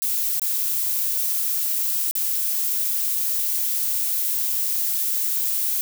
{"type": "noise with dropouts", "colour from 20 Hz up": "violet", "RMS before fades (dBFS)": -23, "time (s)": [0.02, 5.81], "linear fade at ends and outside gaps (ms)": 0, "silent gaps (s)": [[0.396, 0.418], [2.111, 2.153]], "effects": []}